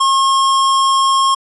square tone, 1079 Hz, C#6, 47 cents flat, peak -11 dBFS, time 0-1.35 s, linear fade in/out 10 ms, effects resampled to 24000 Hz

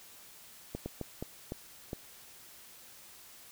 slowing click train, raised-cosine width 2 ms, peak -23 dBFS, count 6, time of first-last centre 0.75-1.931 s, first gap 110 ms, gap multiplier 1.39, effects white hiss -54 dBFS RMS until 3.51 s

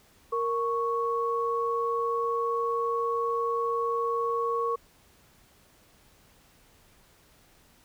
sine tone pair together, 465.6 / 1108.7 Hz, A#4 / C#6, -2 / 0 cents, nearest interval octave + minor third, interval 1502 cents, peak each -28 dBFS, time 0.32-4.76 s, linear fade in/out 10 ms, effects pink hiss -60 dBFS RMS until 7.84 s

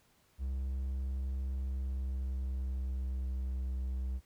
triangle tone with pitch glide, 66 to 64.23 Hz, C2 to C2, +16 to -31 cents, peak -31 dBFS, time 0.38-4.21 s, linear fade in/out 50 ms, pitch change -47 cents, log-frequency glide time 1.44-3.7 s, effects pink hiss -69 dBFS RMS until 4.25 s

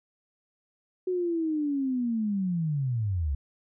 sine linear sweep, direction down, 371.5 to 65.41 Hz, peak -25 dBFS, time 1.07-3.35 s, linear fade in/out 5 ms, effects none

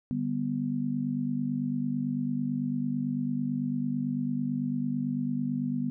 sine chord, G major, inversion second, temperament just, 147 / 196 / 245 Hz, D3 / G3 / B3, +2 / 0 / -14 cents, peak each -34 / -34 / -29 dBFS, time 0.11-5.9 s, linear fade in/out 0 ms, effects none

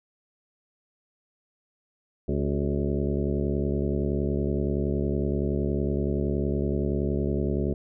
harmonic tone with a mistuned harmonic, 70.7 Hz, C#2, 35 cents sharp, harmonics 1 / 2 / 3 / 4 / 5 / 6 / 7 / 8 / 9, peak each -29 / -30 / -30 / -34 / -31 / -34 / -42 / -39 / -41 dBFS, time 2.28-7.74 s, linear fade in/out 5 ms, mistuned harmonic 5, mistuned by +60 cents, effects none

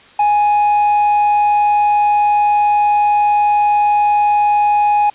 triangle tone with quantisation, 830.6 Hz, G#5, in tune, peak -8 dBFS, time 0.19-5.1 s, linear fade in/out 5 ms, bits 6, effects white hiss -44 dBFS RMS until 5.14 s + resampled to 8000 Hz

